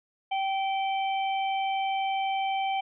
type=harmonic tone; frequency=776 Hz; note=G5; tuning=18 cents flat; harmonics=1 / 3 / 4; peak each=-26 / -36 / -38 dBFS; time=0.31-2.81 s; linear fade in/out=10 ms; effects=none